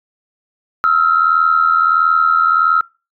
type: tone pair together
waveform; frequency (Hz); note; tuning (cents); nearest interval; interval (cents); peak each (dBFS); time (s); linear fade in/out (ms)
sine; 1291.5 / 1373; E6 / F6; -36 / -30; minor second; 106; -12; 0.84-2.81; 0
effects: noise-tail reverb RT60 0.3 s tail -23 dB re dry + tanh soft clip ceiling -2 dBFS